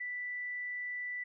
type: tone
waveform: sine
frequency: 1975.5 Hz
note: B6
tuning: in tune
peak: -36 dBFS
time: 0-1.24 s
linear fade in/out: 10 ms
effects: none